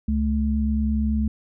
sine tone pair together, 69.2 / 216.5 Hz, C#2 / A3, -2 / -28 cents, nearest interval octave + minor sixth, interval 1974 cents, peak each -22 dBFS, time 0.08-1.28 s, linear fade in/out 5 ms, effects none

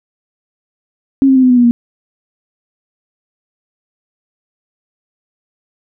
sine tone with pitch steps, 271.5 / 265.5 / 259.5 / 253.8 / 248.1 / 242.6 / 237.2 Hz, C#4 / C4 / C4 / B3 / B3 / B3 / A#3, -36 / +25 / -14 / +47 / +8 / -31 / +30 cents, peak -5 dBFS, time 1.22-1.71 s, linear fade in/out 0 ms, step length 70 ms, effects none

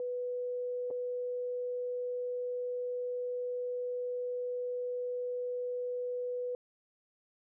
sine tone with dropouts, 493.9 Hz, B4, in tune, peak -33 dBFS, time 0-6.55 s, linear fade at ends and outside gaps 1 ms, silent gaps 0.904-0.91 s, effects none

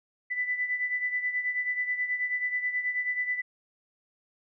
sine beating tone pair, 1988 / 1997.3 Hz, B6 / B6, +11 / +19 cents, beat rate 9.3 Hz, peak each -28 / -34 dBFS, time 0.3-3.42 s, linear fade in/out 20 ms, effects none

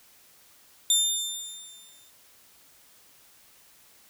20% pulse tone with exponential decay, 3599 Hz, A7, 38 cents sharp, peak -12 dBFS, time 0.9-2.1 s, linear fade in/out 2 ms, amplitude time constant 260 ms, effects white hiss -57 dBFS RMS until 4.09 s

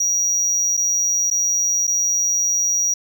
triangle tone with dropouts, 5760 Hz, F#8, 47 cents flat, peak -15 dBFS, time 0-2.94 s, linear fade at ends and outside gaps 5 ms, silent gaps 0.769-0.774 / 1.302-1.311 / 1.87-1.876 s, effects none

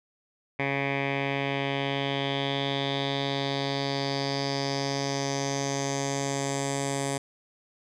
10% pulse tone with low-pass filter sweep, 138.59 Hz, C#3, in tune, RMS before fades -29 dBFS, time 0.59-7.18 s, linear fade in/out 5 ms, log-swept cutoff 2300 to 8400 Hz, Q 4.4, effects none

